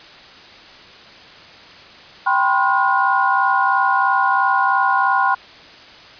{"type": "tone cluster", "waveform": "sine", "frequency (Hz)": [785, 1001, 1064, 1438], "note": ["G5", "B5", "C6", "F#6"], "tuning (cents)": [2, 23, 29, -50], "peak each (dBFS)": -19, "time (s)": [2.26, 5.35], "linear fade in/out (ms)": 10, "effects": ["white hiss -41 dBFS RMS until 6.19 s", "resampled to 11025 Hz"]}